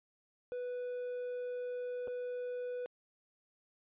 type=tone with dropouts; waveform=triangle; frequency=493.9 Hz; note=B4; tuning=in tune; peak=-35 dBFS; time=0.52-2.86 s; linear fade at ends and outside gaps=0 ms; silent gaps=2.074-2.08 s; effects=resampled to 8000 Hz